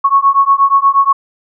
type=beating tone pair; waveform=sine; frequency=1100 / 1108.4 Hz; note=C#6 / C#6; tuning=-14 / -1 cents; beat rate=8.4 Hz; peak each=-10 dBFS; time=0.04-1.13 s; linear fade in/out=10 ms; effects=none